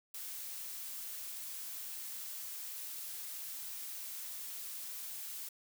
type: noise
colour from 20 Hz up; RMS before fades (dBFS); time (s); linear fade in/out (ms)
blue; -44; 0.14-5.49; 5
effects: none